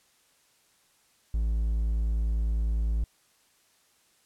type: tone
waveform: triangle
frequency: 55 Hz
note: A1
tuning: in tune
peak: -22 dBFS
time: 1.34-3.04 s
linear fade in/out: 0 ms
effects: white hiss -65 dBFS RMS until 4.25 s + low-pass 11000 Hz 12 dB/octave